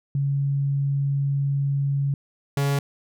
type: tone pair in turn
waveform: sine / 45% pulse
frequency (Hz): 139.7 / 140.67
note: C#3 / C#3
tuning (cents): +14 / +26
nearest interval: unison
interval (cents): 12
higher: second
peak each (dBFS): -20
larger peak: neither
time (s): 0.15-2.14 / 2.57-2.79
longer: first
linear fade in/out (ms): 2
effects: none